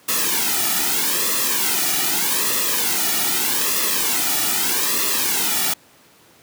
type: noise with flanger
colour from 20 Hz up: white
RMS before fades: -20 dBFS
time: 0.08-5.74 s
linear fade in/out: 10 ms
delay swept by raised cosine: 1.3 to 1.92 ms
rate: 0.81 Hz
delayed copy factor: -0.75
effects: pink hiss -51 dBFS RMS until 6.42 s + high-pass 150 Hz 12 dB/octave